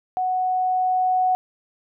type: tone with level ramp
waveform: sine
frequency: 740 Hz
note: F#5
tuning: in tune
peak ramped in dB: -20 to -16 dBFS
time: 0.17-1.35 s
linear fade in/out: 0 ms
effects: none